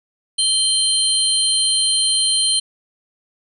sine tone cluster, 3127 / 4162 / 9320 Hz, G7 / C8 / D9, -5 / -10 / -14 cents, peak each -19 dBFS, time 0.38-2.6 s, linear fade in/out 10 ms, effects none

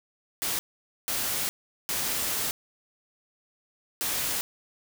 white noise bursts at uneven times, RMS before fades -29 dBFS, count 4, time 0.42-0.59 / 1.08-1.49 / 1.89-2.51 / 4.01-4.41 s, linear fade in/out 0 ms, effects none

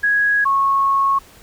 sine tone pair in turn, 1661.2 / 1097.6 Hz, G#6 / C#6, 0 / -17 cents, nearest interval perfect fifth, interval 717 cents, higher first, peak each -13 dBFS, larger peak neither, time 0.03-0.45 / 0.45-1.19 s, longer second, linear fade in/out 10 ms, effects pink hiss -46 dBFS RMS until 1.42 s

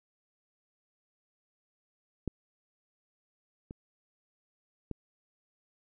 clicks, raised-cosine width 3 ms, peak -19 / -29 / -23 dBFS, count 3, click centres 2.277 / 3.709 / 4.913 s, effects none

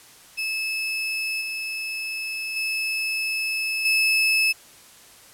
35% pulse tone with level steps, 2605 Hz, E7, 21 cents flat, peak -23 / -26 / -22 / -16 dBFS, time 0.37-4.53 s, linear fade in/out 20 ms, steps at 1.41 / 2.56 / 3.85 s, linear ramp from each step 5 ms, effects white hiss -49 dBFS RMS until 5.33 s + low-pass 12000 Hz 12 dB/octave

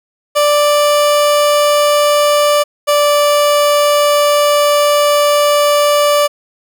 30% pulse tone pair in turn, 587.3 / 584.9 Hz, D5 / D5, 0 / -7 cents, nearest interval unison, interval 7 cents, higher first, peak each -6 dBFS, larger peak neither, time 0.35-2.64 / 2.87-6.28 s, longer second, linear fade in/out 20 ms, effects none

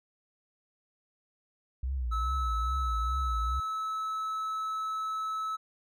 sine tone with vibrato, 61.8 Hz, B1, 2 cents sharp, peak -29 dBFS, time 1.83-3.6 s, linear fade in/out 5 ms, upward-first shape triangle, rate 2.4 Hz, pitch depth 180 cents each way
triangle tone, 1300 Hz, E6, 24 cents flat, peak -29 dBFS, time 2.11-5.57 s, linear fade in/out 20 ms
effects none

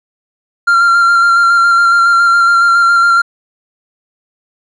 triangle tone with vibrato, 1382 Hz, F6, 19 cents flat, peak -4 dBFS, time 0.67-3.22 s, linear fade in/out 10 ms, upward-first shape square, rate 7.2 Hz, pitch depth 17 cents each way, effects resampled to 24000 Hz

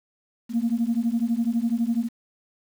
sine beating tone pair, 226.5 / 238.5 Hz, A#3 / A#3, -50 / +40 cents, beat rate 12 Hz, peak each -23 dBFS, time 0.49-2.09 s, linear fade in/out 50 ms, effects tanh soft clip ceiling -15 dBFS + 8-bit

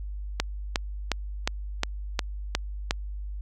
click train, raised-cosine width 0.2 ms, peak -6 dBFS, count 8, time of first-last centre 0.4-2.909 s, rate 2.79 Hz, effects added 50 Hz sine -32 dBFS peak until 3.41 s

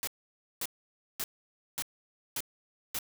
white noise bursts, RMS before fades -34 dBFS, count 6, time 0.03-2.988 s, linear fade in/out 0 ms, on 43 ms, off 540 ms, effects none

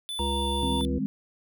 square tone, 3495 Hz, A7, 12 cents flat, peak -32 dBFS, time 0.09-0.85 s, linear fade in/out 0 ms
triangle tone with vibrato, 932.3 Hz, A#5, in tune, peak -29 dBFS, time 0.19-0.81 s, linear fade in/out 0 ms, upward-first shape triangle, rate 5.8 Hz, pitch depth 10 cents each way
harmonic tone, 69.3 Hz, C#2, in tune, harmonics 1 / 3 / 5 / 7, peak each -29 / -34 / -35 / -35 dBFS, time 0.19-0.99 s, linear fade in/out 10 ms
sine chord, Ab major seventh, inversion second, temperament equal with one note detuned, 155.56 / 198.05 / 207.7 / 261.6 Hz, Eb3 / G3 / Ab3 / C4, 0 / +18 / 0 / 0 cents, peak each -35 / -32 / -31 / -29 dBFS, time 0.63-1.06 s, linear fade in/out 0 ms
effects none

